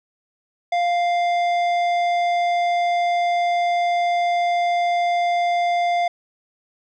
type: tone with tanh clipping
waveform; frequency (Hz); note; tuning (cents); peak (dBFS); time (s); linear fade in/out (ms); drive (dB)
sine; 698.5; F5; 0; -19; 0.72-6.08; 5; 12
effects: none